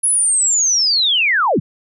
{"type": "linear sweep", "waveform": "sine", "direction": "down", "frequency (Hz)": [10548, 93.2], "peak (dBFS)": -12, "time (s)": [0.03, 1.6], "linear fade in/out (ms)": 10, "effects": []}